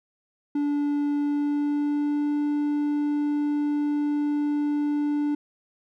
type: tone with pitch glide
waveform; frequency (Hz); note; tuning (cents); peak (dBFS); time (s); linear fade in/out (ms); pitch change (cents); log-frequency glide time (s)
triangle; 290 to 293.5; D4 to D4; -22 to -1; -20; 0.55-5.35; 5; +21; 1.17-2.36
effects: none